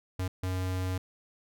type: tone bursts at uneven times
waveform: square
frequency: 92.5 Hz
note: F#2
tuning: in tune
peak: -30 dBFS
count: 2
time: 0.19-0.28 / 0.43-0.98 s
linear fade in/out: 5 ms
effects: none